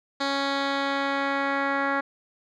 10% pulse tone with low-pass filter sweep, 277.2 Hz, C#4, in tune, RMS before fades -26 dBFS, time 0.2-2.01 s, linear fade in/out 10 ms, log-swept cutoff 4400 to 1800 Hz, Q 1.9, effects none

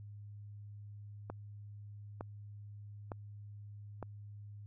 click train, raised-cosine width 1 ms, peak -27 dBFS, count 4, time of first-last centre 1.3-4.027 s, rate 1.1 Hz, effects added 103 Hz sine -47 dBFS peak until 4.66 s

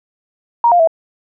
sine tone with pitch steps, 941 / 701 / 653 Hz, A#5 / F5 / E5, +16 / +6 / -17 cents, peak -7 dBFS, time 0.64-0.874 s, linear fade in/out 2 ms, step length 78 ms, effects none

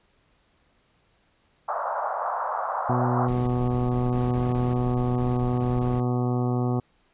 pink band-pass noise, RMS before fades -28 dBFS, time 1.68-3.28 s, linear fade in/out 10 ms, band 600 to 1300 Hz, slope 48 dB/octave
harmonic tone, 123.6 Hz, B2, 2 cents sharp, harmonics 1 / 2 / 3 / 4 / 5 / 6 / 7 / 8 / 9 / 10, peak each -24 / -27 / -31 / -36 / -42 / -35 / -41 / -48 / -41 / -45 dBFS, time 2.89-6.8 s, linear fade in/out 5 ms
brown noise bursts, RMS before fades -34 dBFS, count 13, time 3.28-6.002 s, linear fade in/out 2 ms, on 190 ms, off 21 ms
effects pink hiss -65 dBFS RMS until 7.13 s + resampled to 8000 Hz

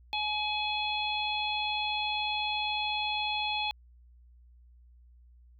harmonic tone with a mistuned harmonic, 846 Hz, G#5, 32 cents sharp, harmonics 1 / 3 / 4 / 5, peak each -33 / -34 / -34 / -39 dBFS, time 0.13-3.71 s, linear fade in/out 0 ms, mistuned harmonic 5, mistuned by -19 cents, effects added 60 Hz sine -54 dBFS peak until 5.59 s

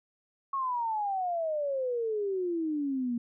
sine exponential sweep, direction down, 1108.7 to 233.1 Hz, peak -28 dBFS, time 0.53-3.18 s, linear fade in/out 5 ms, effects none

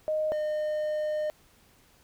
sine / triangle tone pair in turn, 619 / 609.4 Hz, D#5 / D#5, -9 / -36 cents, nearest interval unison, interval 27 cents, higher first, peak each -25 dBFS, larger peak neither, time 0.08-0.32 / 0.32-1.3 s, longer second, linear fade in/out 0 ms, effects pink hiss -61 dBFS RMS until 2.03 s

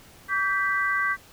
sine chord, G major, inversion second, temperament equal with one note detuned, 1147.2 / 1568 / 1975.5 Hz, D6 / G6 / B6, -41 / 0 / 0 cents, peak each -27 / -25 / -27 dBFS, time 0.28-1.17 s, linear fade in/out 50 ms, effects pink hiss -51 dBFS RMS until 1.32 s

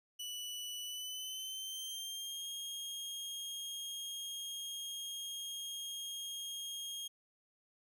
sawtooth tone with pitch glide, 2960 to 3247 Hz, F#7 to G#7, 0 to -40 cents, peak -38 dBFS, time 0.19-7.08 s, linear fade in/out 10 ms, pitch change +160 cents, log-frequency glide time 0.82-2.47 s, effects none

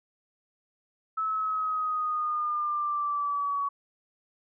sine linear sweep, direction down, 1304 to 1124 Hz, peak -26 dBFS, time 1.17-3.69 s, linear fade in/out 10 ms, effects none

